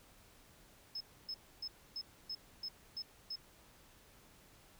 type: tone bursts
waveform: sine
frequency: 5190 Hz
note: E8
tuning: 28 cents flat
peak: -38 dBFS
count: 8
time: 0.95-3.358 s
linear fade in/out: 5 ms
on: 56 ms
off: 280 ms
effects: tanh soft clip ceiling -36 dBFS + pink hiss -63 dBFS RMS until 4.79 s